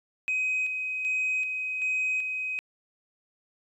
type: tone with tremolo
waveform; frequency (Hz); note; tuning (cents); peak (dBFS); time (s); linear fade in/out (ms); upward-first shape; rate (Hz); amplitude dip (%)
sine; 2521; D#7; +22; -23; 0.28-2.59; 0; square; 1.3; 45
effects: tanh soft clip ceiling -22 dBFS